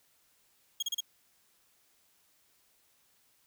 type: tone bursts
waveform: 30% pulse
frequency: 3277 Hz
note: G#7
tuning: 24 cents flat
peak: -27 dBFS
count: 4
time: 0.8-1.006 s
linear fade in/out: 5 ms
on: 26 ms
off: 34 ms
effects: white hiss -69 dBFS RMS until 3.46 s